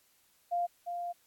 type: tone pair in turn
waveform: sine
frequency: 698.5 / 698.5 Hz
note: F5 / F5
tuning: 0 / 0 cents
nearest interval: unison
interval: 0 cents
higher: neither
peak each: -28 / -34 dBFS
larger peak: first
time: 0.51-0.67 / 0.86-1.13 s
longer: second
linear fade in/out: 20 ms
effects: white hiss -68 dBFS RMS until 1.26 s + AAC 64 kbps